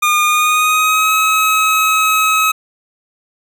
25% pulse tone with pitch glide, 1215 to 1279.1 Hz, D#6 to D#6, -42 to +47 cents, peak -7 dBFS, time 0.02-2.52 s, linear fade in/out 10 ms, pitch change +89 cents, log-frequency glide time 0.25-1.12 s, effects none

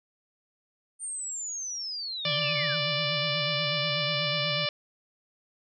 sine linear sweep, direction down, 8960 to 1379 Hz, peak -32 dBFS, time 0.99-2.77 s, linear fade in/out 50 ms
sine tone with vibrato, 149.2 Hz, D3, 28 cents sharp, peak -34 dBFS, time 2.25-4.66 s, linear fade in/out 10 ms, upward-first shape sine, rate 8.2 Hz, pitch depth 160 cents each way
harmonic tone, 587.3 Hz, D5, in tune, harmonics 1 / 2 / 3 / 4 / 5 / 6 / 7 / 8 / 9, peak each -33 / -37 / -39 / -33 / -33 / -34 / -36 / -38 / -38 dBFS, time 2.25-4.69 s, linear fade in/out 2 ms
effects none

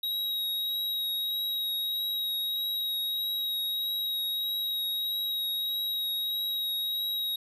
square tone with vibrato, 3812 Hz, A#7, 38 cents sharp, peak -29 dBFS, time 0.03-7.36 s, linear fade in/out 5 ms, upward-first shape triangle, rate 1.6 Hz, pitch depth 15 cents each way, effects none

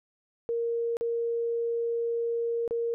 sine tone with dropouts, 466.2 Hz, A#4, in tune, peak -26 dBFS, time 0.49-2.94 s, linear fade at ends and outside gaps 0 ms, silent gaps 0.969-1.01 / 2.678-2.709 s, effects none

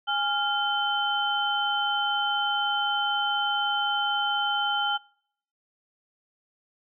sine tone cluster, 823 / 1397 / 3078 Hz, G#5 / F6 / G7, -16 / 0 / -32 cents, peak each -28 dBFS, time 0.07-4.98 s, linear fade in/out 20 ms, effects noise-tail reverb RT60 0.7 s tail -26 dB re dry

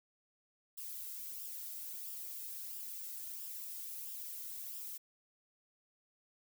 violet noise with flanger, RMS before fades -45 dBFS, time 0.77-4.98 s, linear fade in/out 10 ms, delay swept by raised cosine 0.47 to 1.77 ms, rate 1.5 Hz, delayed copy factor -0.5, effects none

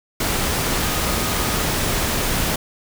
sine tone in noise, 1244.5 Hz, D#6, in tune, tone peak -32 dBFS, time 0.84-1.63 s, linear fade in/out 5 ms, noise pink, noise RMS -21 dBFS, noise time 0.2-2.56 s, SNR -14 dB, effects none

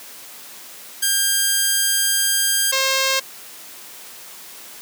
5% pulse tone pair in turn, 1600 / 533.9 Hz, G6 / C5, +35 / +35 cents, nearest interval octave + perfect fifth, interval 1900 cents, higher first, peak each -5 dBFS, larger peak neither, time 1.02-2.72 / 2.72-3.2 s, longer first, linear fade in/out 10 ms, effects white hiss -39 dBFS RMS until 4.81 s + high-pass 200 Hz 12 dB/octave

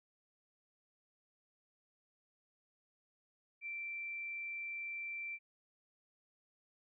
sine tone, 2346 Hz, D7, 2 cents flat, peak -40 dBFS, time 3.61-5.39 s, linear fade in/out 50 ms, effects none

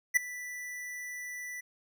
square tone with ADSR envelope, 1975.5 Hz, B6, in tune, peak -19 dBFS, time 0.14-1.61 s, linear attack 26 ms, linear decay 9 ms, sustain -20 dB, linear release 11 ms, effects none

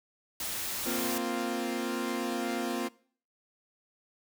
white noise, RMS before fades -35 dBFS, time 0.4-1.18 s, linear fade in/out 2 ms
sawtooth chord, Bb suspended second, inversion none, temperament equal, 233.1 / 261.6 / 349.2 Hz, Bb3 / C4 / F4, 0 / 0 / 0 cents, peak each -31 dBFS, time 0.85-2.89 s, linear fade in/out 20 ms
effects noise-tail reverb RT60 0.5 s tail -22 dB re dry

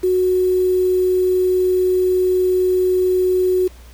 sine tone with quantisation, 367.7 Hz, F#4, 11 cents flat, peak -13 dBFS, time 0.03-3.68 s, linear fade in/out 10 ms, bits 6, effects added 60 Hz sine -39 dBFS peak until 3.93 s + pink hiss -48 dBFS RMS until 3.93 s

